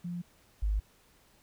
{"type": "tone pair in turn", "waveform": "sine", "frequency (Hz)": [174.61, 51.69], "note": ["F3", "G#1"], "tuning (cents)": [0, -7], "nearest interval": "octave + major sixth", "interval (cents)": 2107, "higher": "first", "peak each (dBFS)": [-34, -26], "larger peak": "second", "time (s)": [[0.04, 0.22], [0.62, 0.8]], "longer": "neither", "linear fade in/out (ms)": 10, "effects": ["pink hiss -64 dBFS RMS until 1.42 s"]}